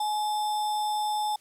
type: tone with sample-and-hold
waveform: sine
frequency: 845 Hz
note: G#5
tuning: 30 cents sharp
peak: -25 dBFS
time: 0-1.36 s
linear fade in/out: 5 ms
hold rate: 4410 Hz
effects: white hiss -60 dBFS RMS until 1.4 s + low-pass 11000 Hz 12 dB/octave